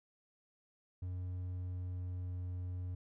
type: tone with pitch glide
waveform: triangle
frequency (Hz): 90.7 to 90.13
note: F#2 to F#2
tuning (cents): -34 to -45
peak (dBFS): -36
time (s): 1.02-2.95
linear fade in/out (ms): 5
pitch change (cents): -11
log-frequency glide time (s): 1.43-2.47
effects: none